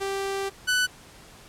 sawtooth tone pair in turn, 392 / 1493.3 Hz, G4 / F#6, 0 / +16 cents, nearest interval octave + major seventh, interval 2316 cents, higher second, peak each -23 / -17 dBFS, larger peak second, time 0-0.5 / 0.67-0.87 s, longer first, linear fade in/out 20 ms, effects pink hiss -49 dBFS RMS until 1.48 s + low-pass 11000 Hz 12 dB/octave

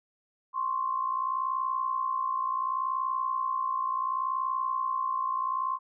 sine tone pair together, 1048 / 1108.7 Hz, C6 / C#6, +2 / 0 cents, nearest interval minor second, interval 98 cents, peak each -28 / -33 dBFS, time 0.53-5.79 s, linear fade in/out 50 ms, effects none

